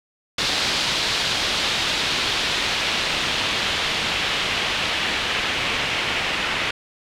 white noise with low-pass filter sweep, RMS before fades -23 dBFS, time 0.38-6.71 s, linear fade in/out 5 ms, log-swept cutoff 4100 to 2700 Hz, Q 1.6, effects none

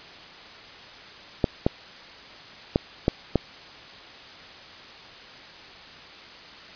clicks, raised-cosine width 2 ms, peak -5 dBFS, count 5, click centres 1.442 / 1.665 / 2.759 / 3.081 / 3.357 s, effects white hiss -44 dBFS RMS until 6.75 s + resampled to 11025 Hz

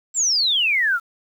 sine exponential sweep, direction down, 7730 to 1312 Hz, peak -16 dBFS, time 0.14-1 s, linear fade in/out 50 ms, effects 8-bit

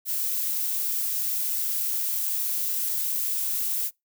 violet noise, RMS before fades -27 dBFS, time 0.05-3.91 s, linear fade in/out 50 ms, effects noise-tail reverb RT60 0.2 s tail -26 dB re dry

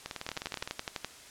two click trains, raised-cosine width 0.2 ms, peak -19 / -16 dBFS, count 13 / 10, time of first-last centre 0.06-0.675 / 0.29-1.046 s, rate 19.5 / 11.9 Hz, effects white hiss -51 dBFS RMS until 1.3 s + low-pass 9000 Hz 12 dB/octave

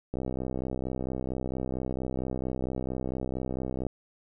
click train, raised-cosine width 2 ms, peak -19 dBFS, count 241, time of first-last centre 0.14-3.867 s, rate 64.4 Hz, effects none

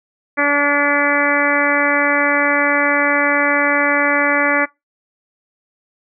harmonic tone, 287.7 Hz, D4, 36 cents flat, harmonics 1 / 2 / 3 / 4 / 5 / 6 / 7 / 8, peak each -21 / -20 / -25 / -21 / -21 / -19 / -19 / -24 dBFS, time 0.37-4.66 s, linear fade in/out 20 ms, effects noise-tail reverb RT60 0.2 s tail -22 dB re dry

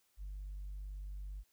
sine tone, 49 Hz, G1, in tune, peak -40 dBFS, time 0.17-1.44 s, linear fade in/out 50 ms, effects tanh soft clip ceiling -39 dBFS + white hiss -75 dBFS RMS until 1.52 s

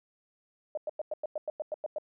sine tone bursts, 609 Hz, D#5, 37 cents flat, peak -30 dBFS, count 11, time 0.75-1.984 s, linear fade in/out 2 ms, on 24 ms, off 97 ms, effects none

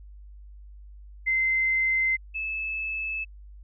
sine tone pair in turn, 2072 / 2611 Hz, C7 / E7, -17 / -17 cents, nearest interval major third, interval 400 cents, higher second, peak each -21 / -28 dBFS, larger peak first, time 1.26-2.17 / 2.34-3.25 s, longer neither, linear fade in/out 20 ms, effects added 50 Hz sine -43 dBFS peak until 3.63 s

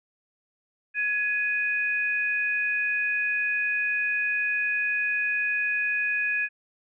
sine tone pair together, 1680.9 / 2489 Hz, G#6 / D#7, +20 / 0 cents, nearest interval perfect fifth, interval 680 cents, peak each -26 dBFS, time 0.94-6.49 s, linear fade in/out 50 ms, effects none

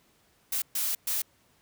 blue noise bursts at uneven times, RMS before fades -29 dBFS, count 3, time 0.52-0.62 / 0.75-0.95 / 1.07-1.22 s, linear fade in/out 5 ms, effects pink hiss -65 dBFS RMS until 1.61 s + high-pass 60 Hz 12 dB/octave

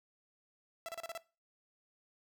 sawtooth tone bursts, 665 Hz, E5, 15 cents sharp, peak -36 dBFS, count 6, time 0.86-1.176 s, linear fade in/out 0 ms, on 26 ms, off 32 ms, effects noise-tail reverb RT60 0.3 s tail -19 dB re dry

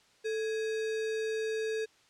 sine tone with sample-and-hold, 440 Hz, A4, in tune, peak -30 dBFS, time 0.24-1.86 s, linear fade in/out 20 ms, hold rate 2100 Hz, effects white hiss -64 dBFS RMS until 2.09 s + low-pass 6000 Hz 12 dB/octave

